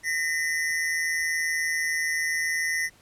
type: tone pair together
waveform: square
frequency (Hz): 1846.4 / 2007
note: A#6 / B6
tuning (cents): -17 / +27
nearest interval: minor second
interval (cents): 144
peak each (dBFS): -28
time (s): 0.03-2.9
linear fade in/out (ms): 50
effects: pink hiss -57 dBFS RMS until 3.01 s + low-pass 12000 Hz 12 dB/octave